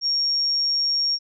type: tone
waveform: sine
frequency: 5550 Hz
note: F8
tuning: 12 cents flat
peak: -19 dBFS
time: 0.01-1.19 s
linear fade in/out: 50 ms
effects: none